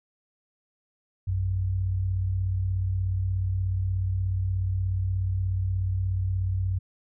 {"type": "tone pair together", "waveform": "sine", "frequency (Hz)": [57.29, 94], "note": ["A#1", "F#2"], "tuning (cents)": [-29, 28], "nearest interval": "major sixth", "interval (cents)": 857, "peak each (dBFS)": [-32, -24], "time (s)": [1.27, 6.79], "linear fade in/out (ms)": 10, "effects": []}